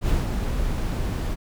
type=noise with ADSR envelope; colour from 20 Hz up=brown; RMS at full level=-20 dBFS; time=0.01-1.36 s; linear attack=71 ms; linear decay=170 ms; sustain=-5 dB; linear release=32 ms; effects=none